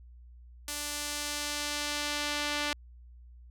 sawtooth tone with band-pass filter sweep, 293.7 Hz, D4, in tune, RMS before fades -34 dBFS, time 0.68-2.73 s, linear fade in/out 2 ms, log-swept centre 9000 to 3200 Hz, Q 0.73, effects added 60 Hz sine -49 dBFS peak until 3.5 s

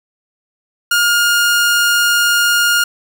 sawtooth tone, 1418 Hz, F6, 26 cents sharp, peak -7 dBFS, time 0.91-2.84 s, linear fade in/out 5 ms, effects none

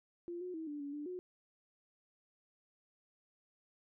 sine tone with pitch steps, 346.1 / 362.5 / 321.3 / 293.5 / 284.4 / 294.6 / 363.2 Hz, F4 / F#4 / E4 / D4 / C#4 / D4 / F#4, -16 / -35 / -44 / -1 / +45 / +6 / -32 cents, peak -40 dBFS, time 0.28-1.19 s, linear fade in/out 0 ms, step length 130 ms, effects none

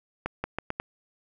accelerating click train, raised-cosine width 0.5 ms, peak -14 dBFS, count 5, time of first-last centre 0.26-0.8 s, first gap 180 ms, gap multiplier 0.81, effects none

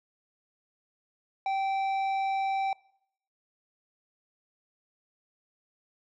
triangle tone with tanh clipping, 777 Hz, G5, 16 cents flat, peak -28 dBFS, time 1.46-2.73 s, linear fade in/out 2 ms, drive 13 dB, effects noise-tail reverb RT60 0.7 s tail -23 dB re dry

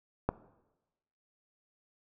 click, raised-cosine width 1 ms, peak -13 dBFS, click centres 0.29 s, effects noise-tail reverb RT60 1.0 s tail -18 dB re dry

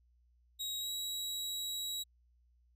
sawtooth tone with pitch glide, 3811 to 3869 Hz, A#7 to B7, +38 to -36 cents, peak -34 dBFS, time 0.59-2.04 s, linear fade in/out 20 ms, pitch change +26 cents, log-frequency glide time 0.8-0.9 s, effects added 60 Hz sine -66 dBFS peak until 2.75 s

